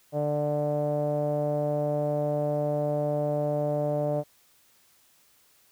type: tone with low-pass filter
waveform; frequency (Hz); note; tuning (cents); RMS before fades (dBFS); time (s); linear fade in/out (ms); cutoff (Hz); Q
sawtooth; 147.9; D3; +13; -27; 0.12-4.24; 50; 630; 8.8
effects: white hiss -62 dBFS RMS until 5.71 s